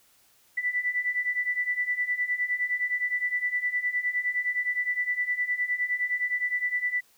sine beating tone pair, 1972 / 1981.7 Hz, B6 / B6, -3 / +5 cents, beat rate 9.7 Hz, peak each -30 / -27 dBFS, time 0.57-7.01 s, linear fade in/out 10 ms, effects white hiss -62 dBFS RMS until 7.17 s

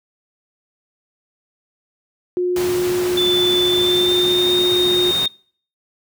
sine tone, 359.2 Hz, F4, 49 cents sharp, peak -16 dBFS, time 2.37-5.11 s, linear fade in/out 0 ms
pink noise, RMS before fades -27 dBFS, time 2.56-5.26 s, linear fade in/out 2 ms
sine tone with pitch glide, 3515 to 3688 Hz, A7 to A#7, -2 to -19 cents, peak -16 dBFS, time 3.17-5.28 s, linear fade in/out 5 ms, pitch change +83 cents, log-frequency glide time 3.64-4.61 s
effects noise-tail reverb RT60 0.5 s tail -25 dB re dry + high-pass 100 Hz 12 dB/octave

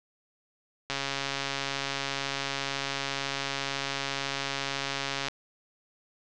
click train, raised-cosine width 0.2 ms, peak -13 dBFS, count 606, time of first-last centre 0.9-5.284 s, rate 138 Hz, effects low-pass 7000 Hz 12 dB/octave

